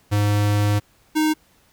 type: tone pair in turn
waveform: square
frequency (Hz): 103.4 / 309.8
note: G#2 / D#4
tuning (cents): -7 / -7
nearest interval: octave + perfect fifth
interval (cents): 1900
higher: second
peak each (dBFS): -17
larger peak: neither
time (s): 0.11-0.8 / 1.15-1.34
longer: first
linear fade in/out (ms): 20
effects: pink hiss -58 dBFS RMS until 1.72 s